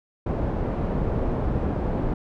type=low-pass noise; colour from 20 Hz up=pink; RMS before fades=-25 dBFS; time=0.26-2.14 s; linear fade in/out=5 ms; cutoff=650 Hz; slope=12 dB/octave; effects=none